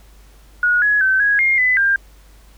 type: tone with pitch steps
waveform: sine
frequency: 1451 / 1680 / 1539 / 1658 / 2127 / 2006 / 1596 Hz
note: F#6 / G#6 / G6 / G#6 / C7 / B6 / G6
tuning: -34 / +19 / -32 / -3 / +28 / +26 / +31 cents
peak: -12 dBFS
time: 0.63-1.96 s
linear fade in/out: 2 ms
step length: 190 ms
effects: added 50 Hz sine -44 dBFS peak until 2.57 s + pink hiss -52 dBFS RMS until 2.57 s